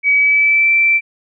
sine tone with pitch glide, 2273 to 2338 Hz, C#7 to D7, +43 to -8 cents, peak -9 dBFS, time 0.03-1.01 s, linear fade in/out 50 ms, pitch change +49 cents, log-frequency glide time 0.14-0.71 s, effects none

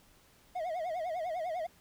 triangle tone with vibrato, 678 Hz, E5, 49 cents sharp, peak -31 dBFS, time 0.55-1.67 s, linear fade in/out 10 ms, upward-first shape sine, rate 10 Hz, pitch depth 150 cents each way, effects pink hiss -63 dBFS RMS until 1.8 s

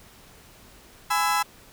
35% pulse chord, E major, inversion first, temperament equal with one note detuned, 830.6 / 1005 / 1318.5 Hz, G#5 / B5 / E6, 0 / +30 / 0 cents, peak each -24 dBFS, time 1.1-1.43 s, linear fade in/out 10 ms, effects pink hiss -51 dBFS RMS until 1.72 s

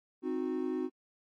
triangle chord, C diminished, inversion none, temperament equal with one note detuned, 261.6 / 311.1 / 365.3 Hz, C4 / Eb4 / Gb4, 0 / 0 / -22 cents, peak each -34 / -35 / -33 dBFS, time 0.22-0.9 s, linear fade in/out 50 ms, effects AAC 48 kbps

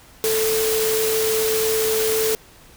sine tone in noise, 440 Hz, A4, in tune, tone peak -19 dBFS, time 0.24-2.35 s, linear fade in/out 0 ms, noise white, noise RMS -24 dBFS, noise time 0.24-2.35 s, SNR +2 dB, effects pink hiss -48 dBFS RMS until 2.76 s

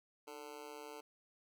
25% pulse tone with amplitude modulation, 443.6 Hz, A4, 14 cents sharp, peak -40 dBFS, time 0.27-1.01 s, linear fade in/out 10 ms, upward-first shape sine, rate 137 Hz, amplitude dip 100%, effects none

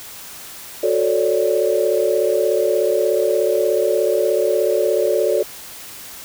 sine chord, D major seventh, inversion first, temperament just, 367.1 / 440.5 / 550.6 / 587.3 Hz, F#4 / A4 / C#5 / D5, -14 / +2 / -12 / 0 cents, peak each -21 / -19 / -21 / -20 dBFS, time 0.83-5.43 s, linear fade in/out 5 ms, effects white hiss -36 dBFS RMS until 6.24 s

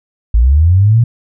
sine linear sweep, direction up, 51.91 to 121.1 Hz, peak -5 dBFS, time 0.34-1.04 s, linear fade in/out 5 ms, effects none

